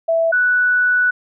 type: tone pair in turn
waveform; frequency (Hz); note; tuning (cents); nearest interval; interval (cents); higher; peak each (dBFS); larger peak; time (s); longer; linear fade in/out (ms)
sine; 659.3 / 1480.1; E5 / F#6; 0 / 0; octave + major second; 1400; second; -13 / -12; second; 0.08-0.32 / 0.32-1.11; second; 10
effects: none